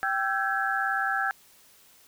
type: tone cluster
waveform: sine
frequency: 782 / 1335 / 1559 / 1677 Hz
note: G5 / E6 / G6 / G#6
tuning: -4 / +22 / -10 / +16 cents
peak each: -30 dBFS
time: 0.03-1.31 s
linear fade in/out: 0 ms
effects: white hiss -57 dBFS RMS until 2.07 s